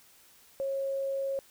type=tone; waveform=sine; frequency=545 Hz; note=C#5; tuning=29 cents flat; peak=-29 dBFS; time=0.6-1.39 s; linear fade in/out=0 ms; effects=white hiss -59 dBFS RMS until 1.5 s